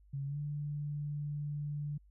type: tone with pitch glide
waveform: sine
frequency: 138.7 to 146.69 Hz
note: C#3 to D3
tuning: +1 to -2 cents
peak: -35 dBFS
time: 0.13-1.98 s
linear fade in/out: 10 ms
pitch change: +97 cents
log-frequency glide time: 0.26-0.38 s
effects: added 50 Hz sine -59 dBFS peak until 2.1 s